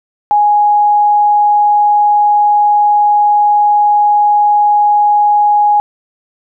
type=tone; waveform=sine; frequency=830.6 Hz; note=G#5; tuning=in tune; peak=-6 dBFS; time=0.31-5.8 s; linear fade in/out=0 ms; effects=none